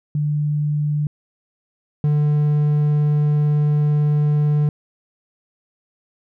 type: tone pair in turn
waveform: sine / triangle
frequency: 148.5 / 148.5 Hz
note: D3 / D3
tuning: +20 / +20 cents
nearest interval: unison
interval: 0 cents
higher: neither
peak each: -17 / -12 dBFS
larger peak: second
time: 0.15-1.07 / 2.04-4.69 s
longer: second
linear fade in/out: 2 ms
effects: none